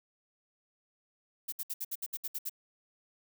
violet noise bursts, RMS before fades -36 dBFS, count 10, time 1.48-2.496 s, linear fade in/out 10 ms, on 44 ms, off 64 ms, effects none

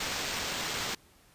blue noise with sample-and-hold, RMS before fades -34 dBFS, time 0-0.95 s, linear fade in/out 5 ms, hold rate 11025 Hz, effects pink hiss -61 dBFS RMS until 1.34 s + resampled to 32000 Hz

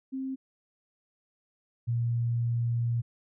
sine tone pair in turn, 265 / 118.04 Hz, C4 / A#2, +22 / +22 cents, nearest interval octave + major second, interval 1400 cents, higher first, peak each -31 / -25 dBFS, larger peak second, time 0.12-0.36 / 1.87-3.02 s, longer second, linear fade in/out 20 ms, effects none

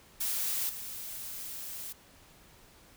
blue noise with level steps, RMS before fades -32 / -41 dBFS, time 0.2-1.93 s, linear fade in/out 10 ms, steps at 0.69 s, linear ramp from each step 5 ms, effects pink hiss -58 dBFS RMS until 2.96 s

